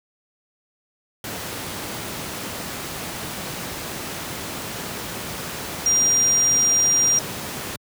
sine tone in noise, 5700 Hz, F8, 34 cents sharp, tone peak -15 dBFS, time 5.86-7.19 s, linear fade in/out 2 ms, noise pink, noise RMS -30 dBFS, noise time 1.24-7.76 s, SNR +12 dB, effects high-pass 100 Hz 12 dB/octave

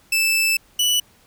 sawtooth tone pair in turn, 2637 / 2960 Hz, E7 / F#7, 0 / 0 cents, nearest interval major second, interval 200 cents, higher second, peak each -13 dBFS, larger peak neither, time 0.12-0.57 / 0.79-1 s, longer first, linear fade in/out 5 ms, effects pink hiss -55 dBFS RMS until 1.26 s

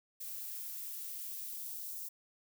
violet noise with high-pass filter sweep, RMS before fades -43 dBFS, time 0.2-2.09 s, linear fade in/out 10 ms, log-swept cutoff 360 to 5300 Hz, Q 0.79, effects none

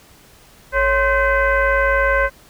sine tone with frequency modulation, 1046.5 Hz, C6, in tune, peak -13 dBFS, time 0.72-2.3 s, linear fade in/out 50 ms, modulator 496 Hz, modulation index 1.7, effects pink hiss -48 dBFS RMS until 2.49 s

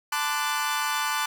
sawtooth chord, D dominant seventh, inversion second, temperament equal with one note detuned, 880 / 1023.8 / 1174.7 / 1480 Hz, A5 / C6 / D6 / F#6, 0 / -38 / 0 / 0 cents, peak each -26 / -29 / -26 / -27 dBFS, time 0.12-1.26 s, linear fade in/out 5 ms, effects none

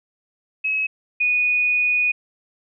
sine tone pair in turn, 2565 / 2475 Hz, E7 / D#7, -48 / -10 cents, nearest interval minor second, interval 62 cents, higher first, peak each -19 / -16 dBFS, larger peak second, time 0.64-0.87 / 1.2-2.12 s, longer second, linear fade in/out 10 ms, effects none

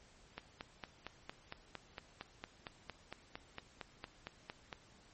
click train, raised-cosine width 0.3 ms, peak -27 dBFS, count 20, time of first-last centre 0.38-4.728 s, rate 4.37 Hz, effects pink hiss -64 dBFS RMS until 5.13 s + MP3 32 kbps

